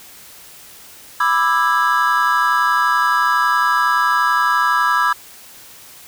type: chord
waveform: triangle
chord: E dominant seventh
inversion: second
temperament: just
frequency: 988.9 / 1186.7 / 1318.5 / 1648.1 Hz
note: B5 / D6 / E6 / G#6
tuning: +2 / +18 / 0 / -14 cents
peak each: -17 dBFS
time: 1.2-5.13 s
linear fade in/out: 5 ms
effects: white hiss -41 dBFS RMS until 6.07 s